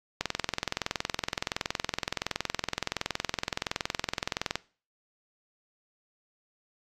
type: click train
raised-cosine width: 0.2 ms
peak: -10 dBFS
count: 94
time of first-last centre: 0.21-4.556 s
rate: 21.4 Hz
effects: noise-tail reverb RT60 0.4 s tail -21 dB re dry + AAC 64 kbps